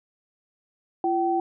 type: tone pair together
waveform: sine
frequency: 341.6 / 768 Hz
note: F4 / G5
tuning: -38 / -36 cents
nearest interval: octave + major second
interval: 1402 cents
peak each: -24 / -23 dBFS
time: 1.04-1.4 s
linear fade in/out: 2 ms
effects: none